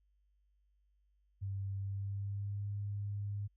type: tone with pitch glide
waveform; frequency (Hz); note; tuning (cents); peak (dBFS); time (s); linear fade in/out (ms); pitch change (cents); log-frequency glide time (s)
sine; 98 to 101.75; G2 to G#2; 0 to -35; -36; 1.41-3.48; 20; +65; 1.77-2.68
effects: added 50 Hz sine -70 dBFS peak until 3.56 s